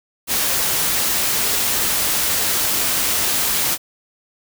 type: noise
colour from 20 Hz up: white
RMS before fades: -19 dBFS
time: 0.27-3.78 s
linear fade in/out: 50 ms
effects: none